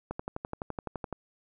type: click train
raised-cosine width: 1 ms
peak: -20 dBFS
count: 13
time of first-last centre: 0.11-1.127 s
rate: 11.8 Hz
effects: none